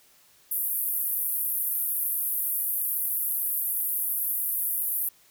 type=band-pass noise; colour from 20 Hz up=white; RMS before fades=-28 dBFS; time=0.51-5.09 s; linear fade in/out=5 ms; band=11000 to 15000 Hz; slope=48 dB/octave; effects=white hiss -59 dBFS RMS until 5.3 s